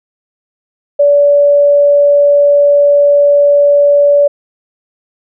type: tone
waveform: sine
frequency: 575 Hz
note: D5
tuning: 37 cents flat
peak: -4 dBFS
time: 0.99-4.28 s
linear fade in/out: 10 ms
effects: none